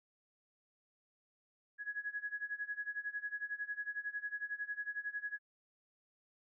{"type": "tone with tremolo", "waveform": "sine", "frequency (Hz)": 1674, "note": "G#6", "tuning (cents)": 13, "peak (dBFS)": -35, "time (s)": [1.78, 5.39], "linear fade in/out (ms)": 50, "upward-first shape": "sine", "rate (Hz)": 11, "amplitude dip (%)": 90, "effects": []}